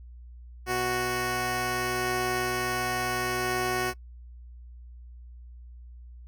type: tone pair together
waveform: 10% pulse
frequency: 123.4 / 369.5 Hz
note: B2 / F#4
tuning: -1 / -2 cents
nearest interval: octave + perfect fifth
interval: 1899 cents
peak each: -26 / -19 dBFS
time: 0.66-3.94 s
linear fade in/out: 50 ms
effects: noise-tail reverb RT60 0.1 s tail -23 dB re dry + added 60 Hz sine -43 dBFS peak until 6.27 s